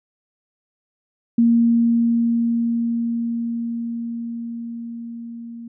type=tone with level ramp; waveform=sine; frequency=233.1 Hz; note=A#3; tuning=in tune; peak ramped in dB=-11 to -32 dBFS; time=1.38-5.68 s; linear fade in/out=5 ms; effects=none